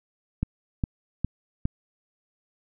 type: click train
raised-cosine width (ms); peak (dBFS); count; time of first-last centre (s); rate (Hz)
5; -12; 4; 0.43-1.654; 2.45
effects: none